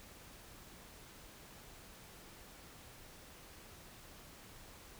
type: silence
effects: pink hiss -56 dBFS RMS until 4.99 s